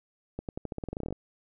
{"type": "accelerating click train", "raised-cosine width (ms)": 2, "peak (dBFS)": -21, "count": 16, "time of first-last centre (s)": [0.39, 1.126], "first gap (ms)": 98, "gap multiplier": 0.89, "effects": []}